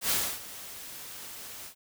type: noise with ADSR envelope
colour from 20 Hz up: white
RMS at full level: -26 dBFS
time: 0.01-1.75 s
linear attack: 88 ms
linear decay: 290 ms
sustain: -17 dB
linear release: 86 ms
effects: none